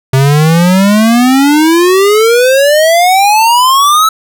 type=exponential sweep; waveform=square; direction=up; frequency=130.5 to 1318.5 Hz; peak=-5 dBFS; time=0.13-4.09 s; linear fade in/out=5 ms; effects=none